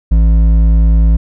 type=tone with hard clipping; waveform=triangle; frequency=55 Hz; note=A1; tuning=in tune; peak=-7 dBFS; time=0.11-1.17 s; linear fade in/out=10 ms; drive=11 dB; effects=none